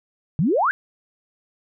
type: exponential sweep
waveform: sine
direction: up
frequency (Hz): 137.6 to 1668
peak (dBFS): -16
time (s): 0.39-0.71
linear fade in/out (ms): 0
effects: none